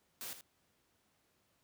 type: noise with echo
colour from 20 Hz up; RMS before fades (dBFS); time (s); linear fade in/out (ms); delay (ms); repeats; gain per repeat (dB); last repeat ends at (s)
white; -44; 0.21-0.33; 0; 79; 1; -10; 0.409
effects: pink hiss -75 dBFS RMS until 1.63 s + high-pass 80 Hz 12 dB/octave